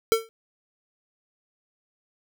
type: tone with exponential decay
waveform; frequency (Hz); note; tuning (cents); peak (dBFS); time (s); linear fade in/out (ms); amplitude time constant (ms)
square; 449.8; A4; +38; -14; 0.12-0.29; 0; 35
effects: none